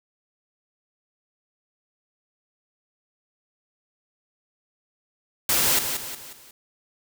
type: noise with echo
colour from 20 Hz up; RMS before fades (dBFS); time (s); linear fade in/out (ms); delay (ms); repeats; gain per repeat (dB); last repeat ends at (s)
white; -21; 5.49-5.79; 2; 180; 4; -7; 6.51
effects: none